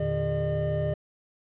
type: tone cluster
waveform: triangle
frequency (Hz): 82.8 / 117.2 / 150.9 / 404.7 / 605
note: E2 / A#2 / D3 / G#4 / D#5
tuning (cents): +8 / +10 / +47 / -45 / -49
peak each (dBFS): -32 / -32 / -27 / -33 / -27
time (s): 0-0.94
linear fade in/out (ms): 5
effects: resampled to 8000 Hz + 10-bit